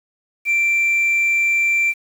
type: tone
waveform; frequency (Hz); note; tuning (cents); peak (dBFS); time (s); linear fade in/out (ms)
sine; 2352; D7; +2; -12; 0.45-1.94; 50
effects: tanh soft clip ceiling -13 dBFS + 7-bit